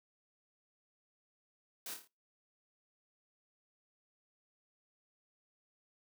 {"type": "noise with echo", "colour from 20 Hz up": "white", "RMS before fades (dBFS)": -44, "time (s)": [1.86, 1.94], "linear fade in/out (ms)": 2, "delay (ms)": 27, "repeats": 5, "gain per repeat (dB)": -5, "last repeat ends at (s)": 2.075, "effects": ["noise-tail reverb RT60 0.3 s tail -26 dB re dry", "high-pass 200 Hz 12 dB/octave"]}